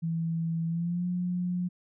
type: tone with pitch glide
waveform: sine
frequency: 164.81 to 178.69 Hz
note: E3 to F3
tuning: 0 to +40 cents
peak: -27 dBFS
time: 0.02-1.69 s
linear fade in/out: 20 ms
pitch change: +140 cents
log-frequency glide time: 0.67-1.06 s
effects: none